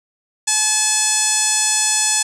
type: tone with low-pass filter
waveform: 5% pulse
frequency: 860 Hz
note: A5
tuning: 40 cents flat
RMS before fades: -17 dBFS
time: 0.47-2.23 s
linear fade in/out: 10 ms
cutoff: 8100 Hz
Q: 3.5
effects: none